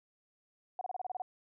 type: tone bursts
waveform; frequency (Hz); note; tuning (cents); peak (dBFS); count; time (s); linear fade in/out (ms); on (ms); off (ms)
sine; 740; F#5; 0; -34; 9; 0.79-1.22; 2; 22; 29
effects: none